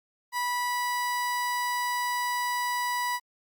30% pulse tone, 980 Hz, B5, 14 cents flat, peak -24 dBFS, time 0.32-3.2 s, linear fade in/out 50 ms, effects Opus 48 kbps

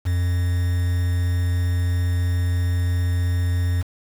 triangle tone with quantisation, 88.5 Hz, F2, 23 cents sharp, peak -16 dBFS, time 0.05-3.83 s, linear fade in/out 20 ms, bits 6, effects none

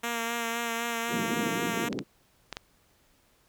5% pulse tone with vibrato, 232.7 Hz, A#3, 3 cents flat, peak -18 dBFS, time 0.03-1.89 s, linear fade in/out 10 ms, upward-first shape sine, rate 3.9 Hz, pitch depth 24 cents each way
pink band-pass noise, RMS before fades -33 dBFS, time 1.08-2.04 s, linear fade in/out 50 ms, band 180 to 390 Hz, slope 24 dB/octave
clicks, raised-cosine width 0.2 ms, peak -17 dBFS, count 4, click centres 1.928 / 1.99 / 2.527 / 2.569 s
effects pink hiss -65 dBFS RMS until 3.48 s

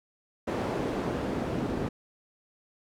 pink noise with band-pass filter sweep, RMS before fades -31 dBFS, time 0.47-1.89 s, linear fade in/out 10 ms, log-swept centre 410 to 250 Hz, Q 0.79, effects none

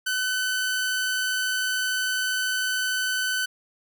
sawtooth tone, 1511 Hz, F#6, 36 cents sharp, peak -20 dBFS, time 0.06-3.46 s, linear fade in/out 10 ms, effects none

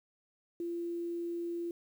sine tone with quantisation, 342.3 Hz, F4, 35 cents flat, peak -34 dBFS, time 0.6-1.71 s, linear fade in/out 2 ms, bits 10, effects none

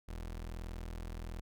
30% pulse tone, 41.3 Hz, E1, 4 cents sharp, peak -38 dBFS, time 0.08-1.41 s, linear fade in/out 10 ms, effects none

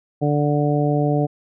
harmonic tone, 146.83 Hz, D3, in tune, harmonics 1 / 2 / 3 / 4 / 5, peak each -19 / -22 / -24 / -25 / -26 dBFS, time 0.21-1.27 s, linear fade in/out 20 ms, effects none

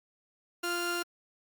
sawtooth tone pair together, 347.8 / 1396.9 Hz, F4 / F6, -7 / 0 cents, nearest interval 2 octaves, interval 2407 cents, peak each -30 / -29 dBFS, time 0.63-1.03 s, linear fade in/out 10 ms, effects Opus 48 kbps

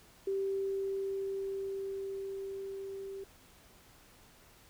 sine tone with level ramp, 390.1 Hz, G4, 8 cents flat, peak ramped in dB -30 to -40 dBFS, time 0.27-3.24 s, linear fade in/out 5 ms, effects pink hiss -60 dBFS RMS until 4.69 s

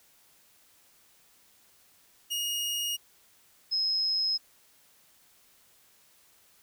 sawtooth / sine tone pair in turn, 2867 / 5131 Hz, F7 / E8, +45 / -48 cents, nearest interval minor seventh, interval 1007 cents, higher second, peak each -26 / -25 dBFS, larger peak second, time 2.3-2.97 / 3.71-4.38 s, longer neither, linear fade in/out 20 ms, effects white hiss -62 dBFS RMS until 6.62 s

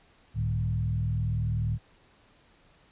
sine tone with frequency modulation, 110 Hz, A2, in tune, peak -25 dBFS, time 0.34-1.79 s, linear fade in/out 50 ms, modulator 40.6 Hz, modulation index 0.99, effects pink hiss -61 dBFS RMS until 2.91 s + resampled to 8000 Hz

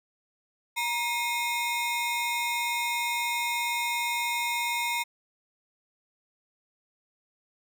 30% pulse ring-modulated tone, 1545 Hz, G6, 26 cents flat, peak -21 dBFS, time 0.76-5.04 s, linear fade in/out 20 ms, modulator 604 Hz, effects none

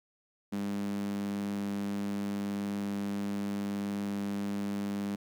sawtooth tone with high-pass filter, 100.8 Hz, G2, 49 cents sharp, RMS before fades -34 dBFS, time 0.52-5.16 s, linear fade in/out 10 ms, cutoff 220 Hz, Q 5.3, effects none

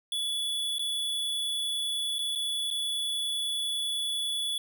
square tone with dropouts, 3426 Hz, A7, 47 cents flat, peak -29 dBFS, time 0.12-4.58 s, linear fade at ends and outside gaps 2 ms, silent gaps 0.784-0.793 / 2.185-2.19 / 2.352-2.357 / 2.704-2.71 s, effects none

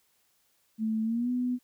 sine tone with pitch glide, 220 to 248.4 Hz, A3 to B3, 0 to +10 cents, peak -26 dBFS, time 0.78-1.59 s, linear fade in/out 50 ms, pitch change +210 cents, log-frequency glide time 1.03-1.3 s, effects white hiss -70 dBFS RMS until 1.63 s

